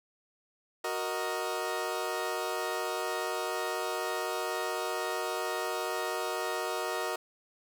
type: chord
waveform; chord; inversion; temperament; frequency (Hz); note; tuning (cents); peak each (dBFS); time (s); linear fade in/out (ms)
20% pulse; D# minor; first; equal; 370 / 466.2 / 622.3; F#4 / A#4 / D#5; 0 / 0 / 0; -31; 0.84-7.16; 5
effects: none